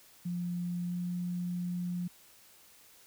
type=tone with pitch glide; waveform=sine; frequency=175.6 to 177.13 Hz; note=F3 to F3; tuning=+10 to +25 cents; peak=-32 dBFS; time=0.25-2.08 s; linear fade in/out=10 ms; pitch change=+15 cents; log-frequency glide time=0.86-0.94 s; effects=white hiss -59 dBFS RMS until 3.06 s